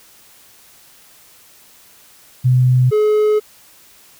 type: tone pair in turn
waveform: sine / triangle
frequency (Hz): 126.7 / 425.1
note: B2 / G#4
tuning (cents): +45 / +40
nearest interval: octave + major sixth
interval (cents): 2095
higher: second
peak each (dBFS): -9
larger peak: neither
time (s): 2.44-2.91 / 2.91-3.4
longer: second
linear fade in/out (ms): 20
effects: white hiss -47 dBFS RMS until 4.19 s